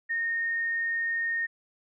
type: tone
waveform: sine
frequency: 1843 Hz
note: A#6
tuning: 20 cents flat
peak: -26 dBFS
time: 0.09-1.47 s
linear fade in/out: 20 ms
effects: none